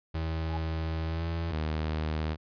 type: tone with pitch glide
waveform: 35% pulse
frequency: 80.5 to 83.05 Hz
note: E2 to E2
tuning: -41 to +13 cents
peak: -28 dBFS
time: 0.14-1.52 s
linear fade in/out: 10 ms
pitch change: +54 cents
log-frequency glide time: 1.07-1.24 s
type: tone with exponential growth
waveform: sine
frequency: 830 Hz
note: G#5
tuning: 1 cent flat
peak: -31 dBFS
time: 0.41-0.57 s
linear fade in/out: 2 ms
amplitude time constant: 33 ms
type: tone with vibrato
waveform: sawtooth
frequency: 77.78 Hz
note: D#2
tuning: in tune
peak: -25 dBFS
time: 1.49-2.37 s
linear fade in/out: 50 ms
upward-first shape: sine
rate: 17 Hz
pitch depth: 16 cents each way
effects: resampled to 11025 Hz